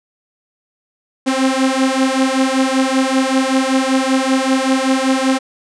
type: beating tone pair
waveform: sawtooth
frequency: 261.6 / 266.8 Hz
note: C4 / C4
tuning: 0 / +34 cents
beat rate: 5.2 Hz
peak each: -12 dBFS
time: 1.26-5.39 s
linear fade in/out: 20 ms
effects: resampled to 22050 Hz